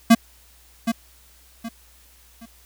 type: tone with echo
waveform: square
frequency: 229 Hz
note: A#3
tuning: 31 cents flat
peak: -9 dBFS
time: 0.1-0.15 s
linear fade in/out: 10 ms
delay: 770 ms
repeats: 3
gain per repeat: -10 dB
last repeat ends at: 2.46 s
effects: added 60 Hz sine -54 dBFS peak until 2.65 s + white hiss -54 dBFS RMS until 2.65 s